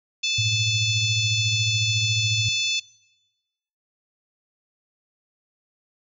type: harmonic tone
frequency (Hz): 873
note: A5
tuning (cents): -14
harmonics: 3 / 4 / 5 / 6 / 7 / 8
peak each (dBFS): -26 / -25 / -30 / -33 / -32 / -36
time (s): 0.23-2.8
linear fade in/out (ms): 10
type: tone with tremolo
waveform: sine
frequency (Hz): 110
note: A2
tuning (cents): 0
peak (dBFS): -21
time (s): 0.38-2.49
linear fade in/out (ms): 5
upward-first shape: sine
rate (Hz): 14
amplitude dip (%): 60
effects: noise-tail reverb RT60 1.0 s tail -22 dB re dry